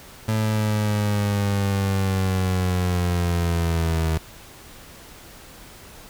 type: linear sweep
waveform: 30% pulse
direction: down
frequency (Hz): 110 to 79.7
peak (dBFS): -17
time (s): 0.28-4.18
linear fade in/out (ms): 5
effects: pink hiss -44 dBFS RMS until 6.09 s